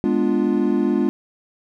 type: chord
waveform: triangle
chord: G# diminished seventh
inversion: none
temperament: equal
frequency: 207.7 / 246.9 / 293.7 / 349.2 Hz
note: G#3 / B3 / D4 / F4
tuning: 0 / 0 / 0 / 0 cents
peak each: -20 dBFS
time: 0.04-1.09 s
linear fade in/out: 0 ms
effects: none